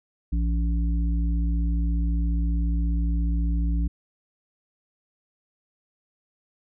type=harmonic tone; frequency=57.3 Hz; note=A#1; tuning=29 cents flat; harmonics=1 / 3 / 5; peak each=-21 / -31 / -35 dBFS; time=0.32-3.88 s; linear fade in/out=10 ms; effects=none